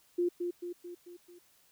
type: tone with echo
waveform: sine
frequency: 350.8 Hz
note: F4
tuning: 8 cents sharp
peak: -26 dBFS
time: 0.18-0.29 s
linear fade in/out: 10 ms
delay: 220 ms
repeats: 5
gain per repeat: -5 dB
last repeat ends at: 1.39 s
effects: white hiss -66 dBFS RMS until 1.71 s